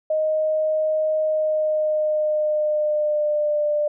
sine tone with pitch glide, 622.3 to 595.2 Hz, D#5 to D5, 0 to +23 cents, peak -18 dBFS, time 0.1-3.88 s, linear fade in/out 5 ms, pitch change -77 cents, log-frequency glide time 1.22-3.65 s, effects none

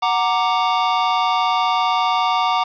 square chord, Gb augmented, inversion none, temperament equal with one note detuned, 740 / 929.6 / 1174.7 Hz, Gb5 / Bb5 / D6, 0 / -5 / 0 cents, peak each -21 dBFS, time 0.02-2.64 s, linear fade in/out 10 ms, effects resampled to 11025 Hz + 7-bit

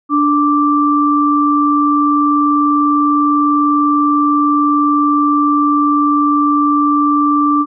sine tone pair together, 293.2 / 1173 Hz, D4 / D6, -3 / -2 cents, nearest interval 2 octaves, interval 2401 cents, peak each -12 dBFS, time 0.09-7.66 s, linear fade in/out 50 ms, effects none

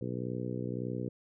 harmonic tone, 61.74 Hz, B1, in tune, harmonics 2 / 3 / 4 / 5 / 6 / 7 / 8, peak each -38 / -40 / -41 / -42 / -43 / -43 / -44 dBFS, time 0.01-1.09 s, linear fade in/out 5 ms, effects none

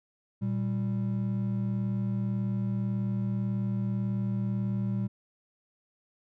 triangle tone pair together, 117.3 / 195.5 Hz, A#2 / G3, +11 / -4 cents, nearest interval major sixth, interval 885 cents, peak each -28 dBFS, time 0.41-5.08 s, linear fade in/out 20 ms, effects none

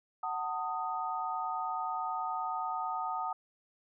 sine chord, D# diminished, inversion first, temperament just, 746.7 / 896 / 1244.5 Hz, F#5 / A5 / D#6, +16 / +31 / 0 cents, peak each -37 / -37 / -36 dBFS, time 0.23-3.33 s, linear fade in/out 5 ms, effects none

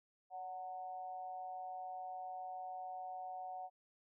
sine tone with amplitude modulation, 740 Hz, F#5, in tune, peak -40 dBFS, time 0.3-3.7 s, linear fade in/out 50 ms, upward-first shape sine, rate 173 Hz, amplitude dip 65%, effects none

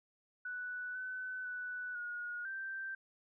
sine tone with pitch steps, 1483 / 1510 / 1486 / 1443 / 1565 Hz, F#6 / F#6 / F#6 / F#6 / G6, +4 / +35 / +7 / -44 / -3 cents, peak -39 dBFS, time 0.45-2.95 s, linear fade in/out 5 ms, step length 500 ms, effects none

